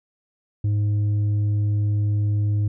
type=tone with tanh clipping; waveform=sine; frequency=103.83 Hz; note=G#2; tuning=in tune; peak=-19 dBFS; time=0.64-2.68 s; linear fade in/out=5 ms; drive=4 dB; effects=none